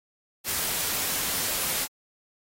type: noise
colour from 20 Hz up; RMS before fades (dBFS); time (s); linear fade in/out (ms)
white; -28; 0.44-1.88; 50
effects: AAC 48 kbps